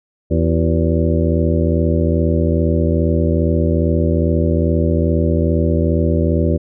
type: harmonic tone with a mistuned harmonic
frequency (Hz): 82.41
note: E2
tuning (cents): 0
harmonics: 1 / 2 / 3 / 4 / 5 / 6 / 7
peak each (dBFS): -16 / -19 / -21 / -22 / -23 / -24 / -24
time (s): 0.3-6.58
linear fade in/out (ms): 20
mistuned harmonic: 5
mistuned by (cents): -120
effects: none